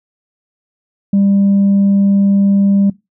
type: tone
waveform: sine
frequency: 198.5 Hz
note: G3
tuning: 22 cents sharp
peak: -6 dBFS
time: 1.13-2.9 s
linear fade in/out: 5 ms
effects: noise-tail reverb RT60 0.2 s tail -21 dB re dry + tanh soft clip ceiling -6 dBFS